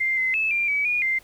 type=tone with pitch steps; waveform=sine; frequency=2096 / 2054 / 2609 / 2382 / 2282 / 2442 / 2090 Hz; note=C7 / C7 / E7 / D7 / C#7 / D#7 / C7; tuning=+2 / -33 / -18 / +24 / +50 / -33 / -2 cents; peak=-20 dBFS; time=0-1.19 s; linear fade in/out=10 ms; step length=170 ms; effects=pink hiss -53 dBFS RMS until 1.23 s